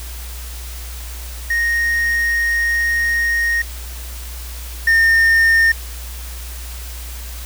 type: tone pair in turn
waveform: triangle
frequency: 1861 / 1821.6 Hz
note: A#6 / A#6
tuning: -3 / -40 cents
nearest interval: unison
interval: 37 cents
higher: first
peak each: -13 / -8 dBFS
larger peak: second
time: 1.5-3.62 / 4.87-5.72 s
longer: first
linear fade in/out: 5 ms
effects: added 60 Hz sine -28 dBFS peak until 7.45 s + white hiss -35 dBFS RMS until 7.45 s